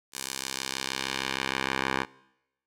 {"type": "tone with band-pass filter sweep", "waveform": "10% pulse", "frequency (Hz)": 66.4, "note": "C2", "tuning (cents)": 26, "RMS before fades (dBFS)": -32, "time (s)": [0.12, 2.06], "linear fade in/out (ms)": 50, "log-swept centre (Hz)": [8600, 1500], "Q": 0.86, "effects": ["noise-tail reverb RT60 0.9 s tail -22 dB re dry"]}